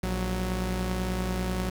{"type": "tone pair together", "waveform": "sawtooth", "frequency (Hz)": [58.27, 185], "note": ["A#1", "F#3"], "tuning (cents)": [0, 0], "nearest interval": "octave + minor sixth", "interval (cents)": 2000, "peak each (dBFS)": -26, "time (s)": [0.03, 1.7], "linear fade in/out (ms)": 5, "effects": ["9-bit"]}